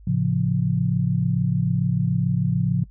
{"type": "chord", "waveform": "sine", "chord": "A augmented", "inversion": "none", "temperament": "equal with one note detuned", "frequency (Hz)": [110, 136.84, 174.61], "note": ["A2", "C#3", "E#3"], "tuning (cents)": [0, -22, 0], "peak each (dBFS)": [-25, -22, -22], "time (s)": [0.07, 2.84], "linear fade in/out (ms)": 5, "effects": ["noise-tail reverb RT60 0.1 s tail -21 dB re dry", "added 51 Hz sine -43 dBFS peak until 2.9 s"]}